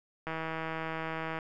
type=click train; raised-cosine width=0.5 ms; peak=-21 dBFS; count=181; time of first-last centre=0.27-1.388 s; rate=161 Hz; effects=none